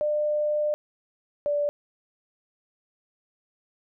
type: tone pair in turn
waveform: sine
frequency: 599 / 583 Hz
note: D5 / D5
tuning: +34 / -13 cents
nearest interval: unison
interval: 47 cents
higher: first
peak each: -22 dBFS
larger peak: neither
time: 0.01-0.74 / 1.46-1.69 s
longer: first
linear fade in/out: 0 ms
effects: none